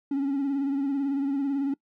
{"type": "tone with vibrato", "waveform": "triangle", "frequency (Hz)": 277.2, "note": "C#4", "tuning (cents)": 0, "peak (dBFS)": -21, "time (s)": [0.11, 1.74], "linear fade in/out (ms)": 5, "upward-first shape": "sine", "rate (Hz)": 18, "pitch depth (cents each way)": 51, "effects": ["noise-tail reverb RT60 0.1 s tail -24 dB re dry", "tanh soft clip ceiling -19 dBFS"]}